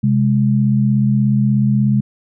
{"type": "tone pair together", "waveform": "sine", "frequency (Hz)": [130.53, 207.2], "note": ["C3", "G#3"], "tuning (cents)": [-4, -4], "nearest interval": "minor sixth", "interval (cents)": 800, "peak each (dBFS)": -14, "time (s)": [0.03, 2.01], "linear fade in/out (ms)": 10, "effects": []}